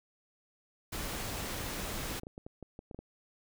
pink noise, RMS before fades -38 dBFS, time 0.92-2.2 s, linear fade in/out 10 ms
clicks, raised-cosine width 2 ms, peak -31 dBFS, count 12, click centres 2.004 / 2.058 / 2.113 / 2.234 / 2.269 / 2.379 / 2.465 / 2.627 / 2.791 / 2.912 / 2.946 / 2.99 s
effects none

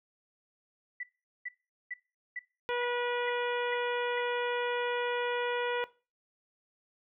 sine tone bursts, 1972 Hz, B6, 3 cents flat, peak -35 dBFS, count 8, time 1-4.204 s, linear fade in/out 5 ms, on 33 ms, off 420 ms
harmonic tone, 485.5 Hz, B4, 30 cents flat, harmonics 1 / 2 / 3 / 4 / 5 / 6 / 7, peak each -32 / -36 / -39 / -41 / -42 / -46 / -47 dBFS, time 2.69-5.84 s, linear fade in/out 0 ms
effects noise-tail reverb RT60 0.3 s tail -18 dB re dry

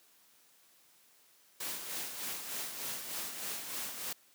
white noise with tremolo, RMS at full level -38 dBFS, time 1.6-4.13 s, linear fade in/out 5 ms, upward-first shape sine, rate 3.3 Hz, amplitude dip 50%, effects white hiss -65 dBFS RMS until 4.34 s + high-pass 150 Hz 12 dB/octave

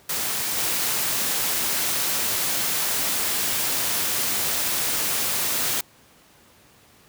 white noise with level steps, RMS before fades -26 / -24 dBFS, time 0.09-5.81 s, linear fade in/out 5 ms, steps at 0.57 s, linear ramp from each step 2 ms, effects pink hiss -54 dBFS RMS until 7.08 s + high-pass 80 Hz 12 dB/octave

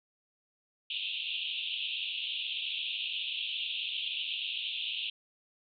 pink band-pass noise, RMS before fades -36 dBFS, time 0.9-5.1 s, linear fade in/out 5 ms, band 2600 to 3700 Hz, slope 96 dB/octave, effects none

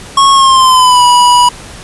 square tone with pitch glide, 1097 to 977.3 Hz, C#6 to B5, -18 to -18 cents, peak -4 dBFS, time 0.17-1.49 s, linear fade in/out 5 ms, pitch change -200 cents, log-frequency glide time 0.32-1.04 s, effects pink hiss -30 dBFS RMS until 1.83 s + resampled to 24000 Hz

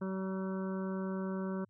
harmonic tone with a mistuned harmonic, 190 Hz, F#3, 46 cents sharp, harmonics 1 / 2 / 3 / 5 / 6 / 7 / 8, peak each -35 / -41 / -45 / -49 / -51 / -52 / -53 dBFS, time 0.01-1.65 s, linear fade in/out 10 ms, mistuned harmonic 7, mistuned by +19 cents, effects added 104 Hz sine -68 dBFS peak until 1.69 s

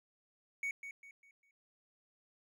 triangle tone with echo, 2233 Hz, C#7, 12 cents sharp, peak -33 dBFS, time 0.63-0.71 s, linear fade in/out 2 ms, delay 200 ms, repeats 4, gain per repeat -9 dB, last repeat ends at 1.51 s, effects none

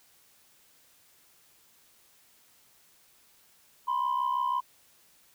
sine tone pair together, 980.5 / 1046.5 Hz, B5 / C6, -13 / 0 cents, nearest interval minor second, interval 113 cents, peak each -27 dBFS, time 3.87-4.61 s, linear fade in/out 20 ms, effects tanh soft clip ceiling -22 dBFS + white hiss -62 dBFS RMS until 5.34 s

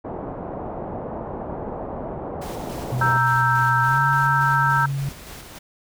white low-pass noise, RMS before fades -31 dBFS, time 0.04-3.18 s, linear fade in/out 10 ms, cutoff 820 Hz, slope 24 dB/octave
pink noise with tremolo, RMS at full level -38 dBFS, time 2.41-5.59 s, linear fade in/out 10 ms, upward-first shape square, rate 3.5 Hz, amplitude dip 30%
sine tone with pitch glide, 125.6 to 138.56 Hz, B2 to C#3, +30 to 0 cents, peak -22 dBFS, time 2.92-5.09 s, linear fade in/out 2 ms, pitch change +170 cents, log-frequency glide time 3.83-3.99 s
sine chord, E diminished, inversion second, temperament equal, 932.3 / 1318.5 / 1568 Hz, Bb5 / E6 / G6, 0 / 0 / 0 cents, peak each -21 dBFS, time 3.01-4.86 s, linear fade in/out 5 ms
effects none

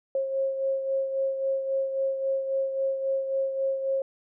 sine beating tone pair, 538 / 541.7 Hz, C5 / C#5, +48 / -40 cents, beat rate 3.7 Hz, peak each -25 / -34 dBFS, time 0.15-4.02 s, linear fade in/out 2 ms, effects none

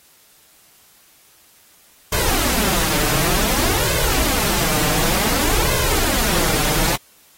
pink noise with flanger, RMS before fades -19 dBFS, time 2.12-6.96 s, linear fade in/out 5 ms, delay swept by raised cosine 1.9 to 6.7 ms, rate 0.55 Hz, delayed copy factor +0.7, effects white hiss -52 dBFS RMS until 7.37 s + AAC 48 kbps

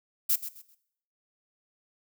violet noise with echo, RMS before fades -24 dBFS, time 0.29-0.36 s, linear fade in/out 10 ms, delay 130 ms, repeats 3, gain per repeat -12 dB, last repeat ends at 0.75 s, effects noise-tail reverb RT60 0.7 s tail -18 dB re dry

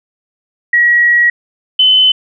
sine tone pair in turn, 1912 / 3035 Hz, A#6 / F#7, +43 / +43 cents, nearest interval minor sixth, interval 800 cents, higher second, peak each -6 / -5 dBFS, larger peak second, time 0.73-1.3 / 1.79-2.12 s, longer first, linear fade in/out 5 ms, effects none

